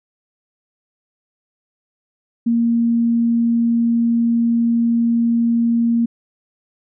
sine tone, 233.1 Hz, A#3, in tune, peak -13 dBFS, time 2.46-6.06 s, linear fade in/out 10 ms, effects none

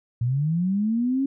sine linear sweep, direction up, 114.1 to 277.2 Hz, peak -20 dBFS, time 0.21-1.26 s, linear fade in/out 5 ms, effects none

